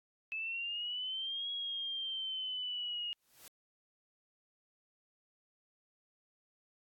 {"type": "exponential two-way sweep", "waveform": "sine", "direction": "up then down", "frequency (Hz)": [2600, 3322, 2857], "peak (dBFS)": -36, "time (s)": [0.32, 3.13], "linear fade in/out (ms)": 0, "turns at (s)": 1.5}
{"type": "noise with exponential growth", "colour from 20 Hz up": "white", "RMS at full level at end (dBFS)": -50, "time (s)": [3.12, 3.48], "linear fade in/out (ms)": 2, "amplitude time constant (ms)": 78}
{"effects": ["AAC 64 kbps"]}